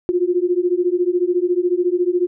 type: beating tone pair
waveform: sine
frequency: 349.2 / 363.2 Hz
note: F4 / F#4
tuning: 0 / -32 cents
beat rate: 14 Hz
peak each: -18 dBFS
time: 0.09-2.27 s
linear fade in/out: 0 ms
effects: none